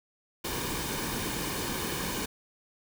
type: noise with comb filter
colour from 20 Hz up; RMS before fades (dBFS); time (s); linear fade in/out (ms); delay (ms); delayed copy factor
pink; -33; 0.44-2.26; 10; 1.5; -0.55
effects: none